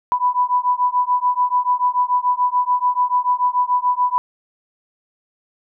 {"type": "beating tone pair", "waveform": "sine", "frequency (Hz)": [987.8, 994.7], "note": ["B5", "B5"], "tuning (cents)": [0, 12], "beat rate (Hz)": 6.9, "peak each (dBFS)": -18, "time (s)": [0.12, 4.18], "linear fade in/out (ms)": 0, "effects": []}